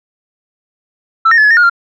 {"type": "tone with pitch steps", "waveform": "sine", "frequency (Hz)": [1328, 1843, 1724, 1697, 1826, 1431, 1389], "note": ["E6", "A#6", "A6", "G#6", "A#6", "F6", "F6"], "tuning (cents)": [12, -20, -36, 37, -36, 42, -10], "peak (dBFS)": -3, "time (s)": [1.25, 1.698], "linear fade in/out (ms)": 10, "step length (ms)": 64, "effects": ["tanh soft clip ceiling -3 dBFS"]}